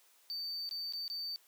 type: tone with dropouts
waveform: triangle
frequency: 4584 Hz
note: D8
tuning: 43 cents flat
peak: -36 dBFS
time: 0.3-1.36 s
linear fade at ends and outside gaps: 0 ms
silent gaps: 0.691-0.711 / 0.924-0.935 / 1.079-1.1 s
effects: white hiss -66 dBFS RMS until 1.47 s + high-pass 400 Hz 12 dB/octave